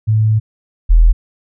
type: tone pair in turn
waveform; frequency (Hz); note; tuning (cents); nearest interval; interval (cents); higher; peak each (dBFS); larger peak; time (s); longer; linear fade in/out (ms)
sine; 108.9 / 40.92; A2 / E1; -17 / -12; octave + perfect fourth; 1695; first; -9 / -4; second; 0.07-0.4 / 0.89-1.13; first; 20
effects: none